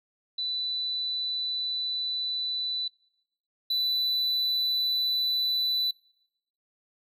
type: tone pair in turn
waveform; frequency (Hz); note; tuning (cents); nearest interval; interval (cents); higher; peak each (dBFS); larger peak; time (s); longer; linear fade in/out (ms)
sine / triangle; 3983 / 3983; B7 / B7; +14 / +14; unison; 0; neither; -28 / -23; second; 0.38-2.88 / 3.7-5.91; first; 5
effects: noise-tail reverb RT60 0.9 s tail -24 dB re dry